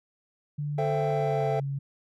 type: tone with pitch glide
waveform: sine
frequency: 146.83 to 138.83 Hz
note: D3 to C#3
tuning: 0 to +3 cents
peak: -28 dBFS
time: 0.58-1.79 s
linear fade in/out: 10 ms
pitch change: -97 cents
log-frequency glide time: 1.1-1.52 s
type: chord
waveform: triangle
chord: A minor seventh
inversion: none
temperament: equal with one note detuned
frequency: 440 / 523.3 / 670.4 / 784 Hz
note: A4 / C5 / E5 / G5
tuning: 0 / 0 / +29 / 0 cents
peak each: -27 / -32 / -27 / -29 dBFS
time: 0.78-1.6 s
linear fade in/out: 5 ms
effects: tanh soft clip ceiling -15 dBFS